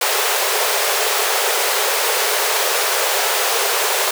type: high-pass noise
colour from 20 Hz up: pink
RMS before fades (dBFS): -18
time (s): 0.01-4.11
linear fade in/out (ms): 5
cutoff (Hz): 390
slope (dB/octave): 96
effects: none